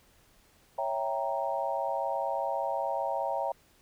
sine chord, C# diminished seventh, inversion none, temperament equal, 554.4 / 659.3 / 784 / 932.3 Hz, C#5 / E5 / G5 / Bb5, 0 / 0 / 0 / 0 cents, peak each -34 dBFS, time 0.78-3.52 s, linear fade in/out 5 ms, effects pink hiss -63 dBFS RMS until 3.81 s

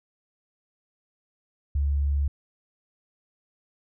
sine tone, 71 Hz, C#2, 42 cents sharp, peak -21 dBFS, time 1.75-2.28 s, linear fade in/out 5 ms, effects none

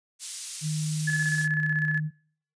pink high-pass noise, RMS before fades -35 dBFS, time 0.19-1.48 s, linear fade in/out 50 ms, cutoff 5700 Hz, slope 12 dB/octave
sine tone, 153.8 Hz, D#3, 20 cents flat, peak -26 dBFS, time 0.61-2.11 s, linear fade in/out 50 ms
sine tone with tremolo, 1715 Hz, A6, 45 cents flat, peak -23 dBFS, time 1.07-2 s, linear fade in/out 10 ms, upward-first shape square, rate 16 Hz, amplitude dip 45%
effects noise-tail reverb RT60 0.6 s tail -26 dB re dry + resampled to 22050 Hz

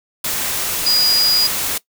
sine tone in noise, 4896 Hz, D#8, 29 cents flat, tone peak -13 dBFS, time 0.86-1.47 s, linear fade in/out 5 ms, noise white, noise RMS -21 dBFS, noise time 0.24-1.78 s, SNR +5 dB, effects noise-tail reverb RT60 0.1 s tail -19 dB re dry

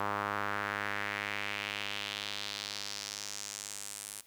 sawtooth tone with band-pass filter sweep, 102.1 Hz, G#2, 29 cents flat, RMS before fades -38 dBFS, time 0-4.21 s, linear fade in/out 5 ms, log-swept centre 1100 to 9700 Hz, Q 2.1, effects white hiss -63 dBFS RMS until 4.26 s

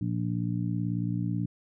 harmonic tone, 58.3 Hz, A#1, 1 cent sharp, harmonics 2 / 3 / 4 / 5, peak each -30 / -31 / -38 / -35 dBFS, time 0.01-1.46 s, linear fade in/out 5 ms, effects none

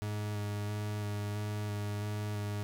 40% pulse tone with vibrato, 104.1 Hz, G#2, 5 cents sharp, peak -33 dBFS, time 0.02-2.63 s, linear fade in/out 0 ms, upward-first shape square, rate 1.5 Hz, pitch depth 13 cents each way, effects none

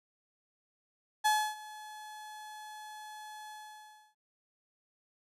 35% pulse tone with ADSR envelope, 854 Hz, G#5, 48 cents sharp, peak -22 dBFS, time 1.24-4.15 s, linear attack 19 ms, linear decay 290 ms, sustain -21 dB, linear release 650 ms, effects resampled to 32000 Hz

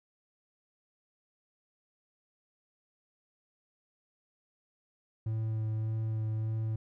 triangle tone with vibrato, 110 Hz, A2, in tune, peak -28 dBFS, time 5.26-6.76 s, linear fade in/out 5 ms, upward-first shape sine, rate 1.7 Hz, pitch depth 13 cents each way, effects none

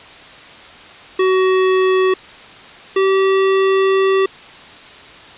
square tone pair in turn, 375.1 / 385.4 Hz, F#4 / G4, +24 / -29 cents, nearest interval unison, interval 47 cents, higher second, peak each -12 dBFS, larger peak neither, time 1.19-2.14 / 2.96-4.26 s, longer second, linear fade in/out 5 ms, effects white hiss -38 dBFS RMS until 5.37 s + resampled to 8000 Hz

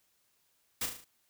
white noise with echo, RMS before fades -33 dBFS, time 0.81-0.86 s, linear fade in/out 5 ms, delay 37 ms, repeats 5, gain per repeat -5 dB, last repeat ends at 1.045 s, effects white hiss -73 dBFS RMS until 1.29 s

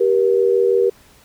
sine tone pair together, 390 / 476.2 Hz, G4 / A#4, -9 / +37 cents, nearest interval minor third, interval 346 cents, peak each -15 dBFS, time 0-0.9 s, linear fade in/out 10 ms, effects pink hiss -50 dBFS RMS until 1.24 s

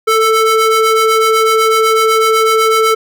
square ring-modulated tone, 440 Hz, A4, in tune, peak -6 dBFS, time 0.07-2.95 s, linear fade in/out 10 ms, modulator 884 Hz, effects none

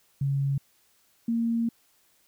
sine tone pair in turn, 138.59 / 231.1 Hz, C#3 / A#3, 0 / -15 cents, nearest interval major sixth, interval 885 cents, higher second, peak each -23 dBFS, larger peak neither, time 0.21-0.58 / 1.28-1.69 s, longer second, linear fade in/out 5 ms, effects white hiss -65 dBFS RMS until 2.27 s

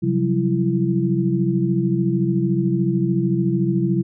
sine tone cluster, 133.3 / 176.9 / 190.5 / 335.1 Hz, C3 / F3 / G3 / E4, +33 / +23 / -49 / +29 cents, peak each -22 dBFS, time 0.02-4.03 s, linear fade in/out 20 ms, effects none

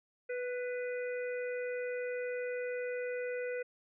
harmonic tone with a mistuned harmonic, 493.9 Hz, B4, in tune, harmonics 1 / 3 / 4 / 5, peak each -35 / -45 / -47 / -49 dBFS, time 0.29-3.63 s, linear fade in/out 10 ms, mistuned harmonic 4, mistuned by +23 cents, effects none

